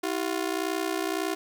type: ring-modulated tone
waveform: sawtooth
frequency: 353.6 Hz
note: F4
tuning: 22 cents sharp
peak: -20 dBFS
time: 0.03-1.35 s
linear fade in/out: 10 ms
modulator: 30.9 Hz
effects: 10-bit